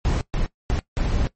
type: noise bursts at uneven times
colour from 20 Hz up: brown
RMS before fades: -21 dBFS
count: 4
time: 0.05-0.21 / 0.34-0.46 / 0.7-0.79 / 0.97-1.27 s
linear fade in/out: 0 ms
effects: noise-tail reverb RT60 0.1 s tail -18 dB re dry + MP3 32 kbps